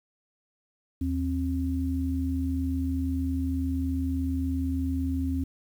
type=tone pair together; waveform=sine; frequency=79.14 / 266.2 Hz; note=D#2 / C4; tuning=+30 / +30 cents; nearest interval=octave + major sixth; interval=2100 cents; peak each=-28 / -28 dBFS; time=1.01-5.44 s; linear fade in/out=5 ms; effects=9-bit